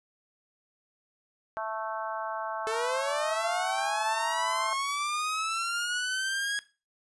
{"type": "harmonic tone", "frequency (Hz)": 220, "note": "A3", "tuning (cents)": 0, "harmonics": [3, 4, 5, 6, 7], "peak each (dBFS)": [-34, -36, -38, -40, -41], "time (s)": [1.57, 4.73], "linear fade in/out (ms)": 0}
{"type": "linear sweep", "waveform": "sawtooth", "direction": "up", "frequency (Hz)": [433.7, 1661.2], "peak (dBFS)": -25, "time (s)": [2.67, 6.59], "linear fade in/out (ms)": 0}
{"effects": ["noise-tail reverb RT60 0.3 s tail -17 dB re dry", "resampled to 24000 Hz"]}